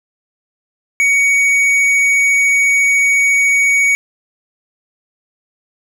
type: tone with tanh clipping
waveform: triangle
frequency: 2243 Hz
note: C#7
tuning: 20 cents sharp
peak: -11 dBFS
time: 1-3.95 s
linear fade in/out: 0 ms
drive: 13 dB
effects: none